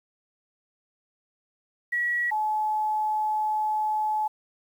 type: tone pair in turn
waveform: sine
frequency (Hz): 1925 / 857.5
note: B6 / A5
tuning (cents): -45 / -45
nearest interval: octave + major second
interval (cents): 1400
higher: first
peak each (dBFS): -23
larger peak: neither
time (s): 1.92-2.31 / 2.31-4.28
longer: second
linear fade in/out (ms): 10
effects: 9-bit